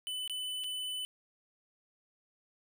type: tone with dropouts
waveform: square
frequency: 3005 Hz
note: F#7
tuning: 26 cents sharp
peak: -36 dBFS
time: 0.07-1.05 s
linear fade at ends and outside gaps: 0 ms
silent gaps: 0.277-0.297 / 0.638-0.642 s
effects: none